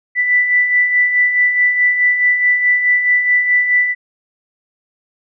sine beating tone pair, 1975.5 / 1980.2 Hz, B6 / B6, 0 / +4 cents, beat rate 4.7 Hz, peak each -20 / -11 dBFS, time 0.15-3.95 s, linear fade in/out 50 ms, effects none

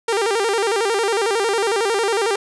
sawtooth tone with vibrato, 427.5 Hz, A4, 50 cents flat, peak -13 dBFS, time 0.08-2.36 s, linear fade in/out 5 ms, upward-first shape square, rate 11 Hz, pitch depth 130 cents each way, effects resampled to 24000 Hz + 8-bit

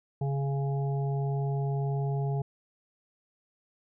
harmonic tone, 138.59 Hz, C#3, in tune, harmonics 1 / 3 / 5 / 6, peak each -27 / -37 / -41 / -43 dBFS, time 0.21-2.42 s, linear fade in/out 5 ms, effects none

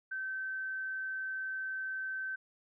sine tone, 1542 Hz, G6, 29 cents flat, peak -35 dBFS, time 0.11-2.36 s, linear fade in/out 10 ms, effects none

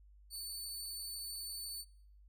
20% pulse tone, 4494 Hz, C#8, 23 cents sharp, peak -36 dBFS, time 0.3-1.85 s, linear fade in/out 50 ms, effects noise-tail reverb RT60 0.7 s tail -26 dB re dry + added 50 Hz sine -58 dBFS peak until 2.28 s

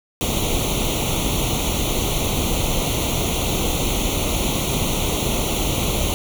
pink noise with comb filter, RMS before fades -21 dBFS, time 0.21-6.14 s, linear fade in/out 0 ms, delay 0.3 ms, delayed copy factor +0.95, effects none

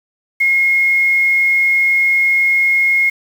sine tone with quantisation, 2154 Hz, C7, 50 cents sharp, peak -10 dBFS, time 0.4-3.1 s, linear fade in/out 10 ms, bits 6, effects none

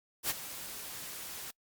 white noise with ADSR envelope, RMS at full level -30 dBFS, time 0.23-1.51 s, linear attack 67 ms, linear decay 31 ms, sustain -13 dB, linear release 6 ms, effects noise-tail reverb RT60 0.1 s tail -26 dB re dry + Opus 48 kbps

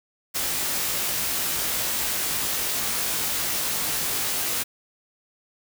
white noise with comb filter, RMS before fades -26 dBFS, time 0.34-4.64 s, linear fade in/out 20 ms, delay 19 ms, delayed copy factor +0.8, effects none

